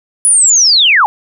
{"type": "linear sweep", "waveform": "sine", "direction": "down", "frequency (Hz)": [10050, 769], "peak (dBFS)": -5, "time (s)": [0.25, 1.06], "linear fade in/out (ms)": 0, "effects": []}